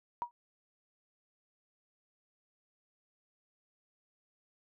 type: tone with exponential decay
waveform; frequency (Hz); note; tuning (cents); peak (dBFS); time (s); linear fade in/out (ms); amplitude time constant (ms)
sine; 956; A#5; +43; -28; 0.22-0.31; 0; 19
effects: none